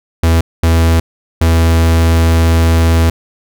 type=tone bursts at uneven times; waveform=45% pulse; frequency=82.41 Hz; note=E2; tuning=in tune; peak=-7 dBFS; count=3; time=0.23-0.41 / 0.63-1 / 1.41-3.1 s; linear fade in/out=5 ms; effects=none